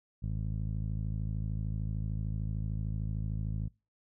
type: tone with low-pass filter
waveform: 15% pulse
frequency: 53.3 Hz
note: G#1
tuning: 46 cents sharp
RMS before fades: -34 dBFS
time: 0.22-3.69 s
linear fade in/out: 20 ms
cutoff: 150 Hz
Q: 1
effects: noise-tail reverb RT60 0.3 s tail -26 dB re dry